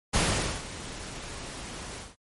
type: noise with ADSR envelope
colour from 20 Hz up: pink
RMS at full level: -23 dBFS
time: 0.13-2.16 s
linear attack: 17 ms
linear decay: 470 ms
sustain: -16 dB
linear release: 190 ms
effects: MP3 48 kbps